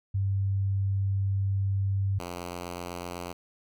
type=tone pair in turn; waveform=sine / 5% pulse; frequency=97.9 / 87.98 Hz; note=G2 / F2; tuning=-2 / +13 cents; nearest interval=major second; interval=185 cents; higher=first; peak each=-24 dBFS; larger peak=neither; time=0.14-2.19 / 2.19-3.33 s; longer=first; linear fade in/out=10 ms; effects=none